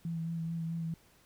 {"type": "tone with vibrato", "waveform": "sine", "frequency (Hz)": 165.2, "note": "E3", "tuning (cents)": 4, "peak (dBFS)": -33, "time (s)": [0.05, 0.94], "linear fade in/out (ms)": 2, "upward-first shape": "sine", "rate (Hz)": 4.6, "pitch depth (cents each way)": 21, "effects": ["pink hiss -64 dBFS RMS until 1.25 s"]}